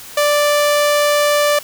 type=tone; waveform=sawtooth; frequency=587.3 Hz; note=D5; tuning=in tune; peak=-8 dBFS; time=0.17-1.59 s; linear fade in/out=5 ms; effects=white hiss -35 dBFS RMS until 1.63 s